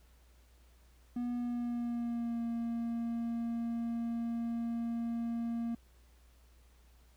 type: tone with pitch glide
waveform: triangle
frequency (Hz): 242.4 to 232.7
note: B3 to A#3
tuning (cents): -32 to -3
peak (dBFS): -31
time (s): 1.16-5.75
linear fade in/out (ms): 5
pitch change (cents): -71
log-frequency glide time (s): 1.36-2.43
effects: added 60 Hz sine -60 dBFS peak until 7.16 s + pink hiss -69 dBFS RMS until 7.16 s